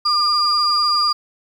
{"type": "tone pair together", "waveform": "sine", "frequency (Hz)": [1200, 4808], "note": ["D6", "D8"], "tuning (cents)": [37, 40], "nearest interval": "2 octaves", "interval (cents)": 2403, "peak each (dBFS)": -16, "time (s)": [0.05, 1.13], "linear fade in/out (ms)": 10, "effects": ["tanh soft clip ceiling -8 dBFS", "8-bit"]}